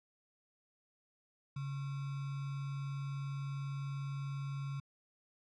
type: tone with sample-and-hold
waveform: sine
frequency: 138.59 Hz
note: C#3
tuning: in tune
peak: -37 dBFS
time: 1.56-4.8 s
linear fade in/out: 5 ms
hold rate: 1225 Hz
effects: low-pass 5000 Hz 12 dB/octave